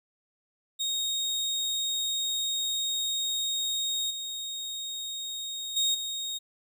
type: tone with level steps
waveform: 30% pulse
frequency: 3729 Hz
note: A#7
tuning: in tune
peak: -25 / -31 / -21 / -29 dBFS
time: 0.79-6.39 s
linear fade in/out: 20 ms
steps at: 4.1 / 5.76 / 5.94 s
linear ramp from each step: 10 ms
effects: none